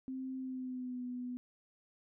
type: tone with pitch glide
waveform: sine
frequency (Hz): 261.5 to 248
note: C4 to B3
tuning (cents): -1 to +7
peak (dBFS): -38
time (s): 0.08-1.37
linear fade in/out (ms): 0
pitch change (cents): -92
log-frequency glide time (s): 0.38-1.04
effects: none